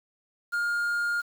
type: tone with quantisation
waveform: triangle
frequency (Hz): 1414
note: F6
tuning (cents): +21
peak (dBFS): -23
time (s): 0.52-1.22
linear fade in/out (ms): 20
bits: 8
effects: none